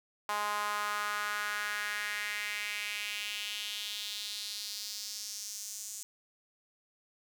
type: tone with high-pass filter sweep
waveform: sawtooth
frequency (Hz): 207.7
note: G#3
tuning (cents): 0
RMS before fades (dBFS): -37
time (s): 0.29-6.03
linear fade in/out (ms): 0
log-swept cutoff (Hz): 970 to 7100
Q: 3
effects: none